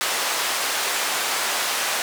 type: band-pass noise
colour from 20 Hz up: pink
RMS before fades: -24 dBFS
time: 0.01-2.02 s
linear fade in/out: 0 ms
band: 760 to 12000 Hz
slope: 12 dB/octave
effects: none